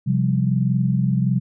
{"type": "chord", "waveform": "sine", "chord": "C suspended fourth", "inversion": "none", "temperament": "equal", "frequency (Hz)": [130.81, 174.61, 196], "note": ["C3", "F3", "G3"], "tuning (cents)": [0, 0, 0], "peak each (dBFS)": [-19, -22, -22], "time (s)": [0.06, 1.4], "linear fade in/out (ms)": 20, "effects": []}